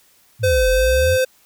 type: exponential two-way sweep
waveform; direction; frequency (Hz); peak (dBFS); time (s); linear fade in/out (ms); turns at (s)
sine; down then up; 123.47 to 43.18 to 97.3; -18; 0.39-1.18; 50; 0.69
type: tone with pitch glide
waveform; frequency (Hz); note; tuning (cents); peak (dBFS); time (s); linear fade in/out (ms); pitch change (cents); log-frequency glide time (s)
square; 512 to 516.5; C5 to C5; -38 to -22; -15; 0.43-1.25; 10; +16; 0.58-0.82
effects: white hiss -55 dBFS RMS until 1.45 s